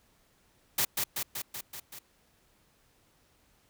white noise with echo, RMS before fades -27 dBFS, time 0.78-0.85 s, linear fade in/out 5 ms, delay 190 ms, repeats 6, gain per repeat -3 dB, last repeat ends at 1.99 s, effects pink hiss -67 dBFS RMS until 3.69 s

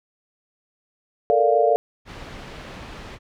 sine chord, Bb major seventh, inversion third, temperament equal, 440 / 466.2 / 587.3 / 698.5 Hz, A4 / Bb4 / D5 / F5, 0 / 0 / 0 / 0 cents, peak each -21 / -21 / -20 / -19 dBFS, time 1.3-1.76 s, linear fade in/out 0 ms
pink low-pass noise, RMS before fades -38 dBFS, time 2.05-3.19 s, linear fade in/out 50 ms, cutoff 3500 Hz, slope 12 dB/octave
effects none

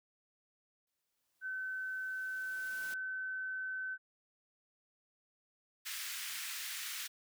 white noise with exponential growth, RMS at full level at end -49 dBFS, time 0.87-2.94 s, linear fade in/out 2 ms, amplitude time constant 450 ms
sine tone, 1525 Hz, G6, 48 cents flat, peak -37 dBFS, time 1.41-3.98 s, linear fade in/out 50 ms
pink high-pass noise, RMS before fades -42 dBFS, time 5.85-7.08 s, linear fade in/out 20 ms, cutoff 1600 Hz, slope 24 dB/octave
effects none

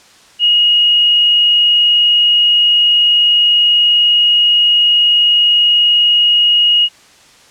sine tone with frequency modulation, 2880 Hz, F#7, 47 cents flat, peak -7 dBFS, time 0.39-6.89 s, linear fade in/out 50 ms, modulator 40.5 Hz, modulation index 0.38, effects white hiss -44 dBFS RMS until 7.5 s + low-pass 7000 Hz 12 dB/octave

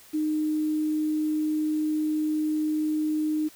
sine tone with quantisation, 307.4 Hz, D#4, 21 cents flat, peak -23 dBFS, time 0.13-3.49 s, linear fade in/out 20 ms, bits 8, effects white hiss -52 dBFS RMS until 3.55 s

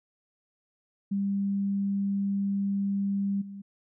sine tone with level steps, 198.5 Hz, G3, 22 cents sharp, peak -25 / -38 dBFS, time 1.11-3.62 s, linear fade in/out 10 ms, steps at 3.41 s, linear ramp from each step 10 ms, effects none

